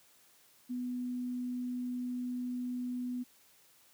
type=tone; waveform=sine; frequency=247.9 Hz; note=B3; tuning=7 cents sharp; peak=-34 dBFS; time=0.69-3.24 s; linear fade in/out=20 ms; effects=white hiss -64 dBFS RMS until 3.93 s + high-pass 80 Hz 12 dB/octave